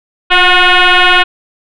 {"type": "tone with frequency modulation", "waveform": "sine", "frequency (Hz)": 732, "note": "F#5", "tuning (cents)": -19, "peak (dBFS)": -3, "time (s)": [0.3, 1.24], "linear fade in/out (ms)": 20, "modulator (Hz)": 362, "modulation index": 7.1, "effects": ["tanh soft clip ceiling 0 dBFS"]}